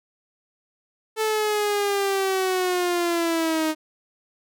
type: linear sweep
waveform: sawtooth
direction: down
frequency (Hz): 440 to 310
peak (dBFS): -17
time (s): 1.16-3.75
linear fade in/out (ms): 50
effects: none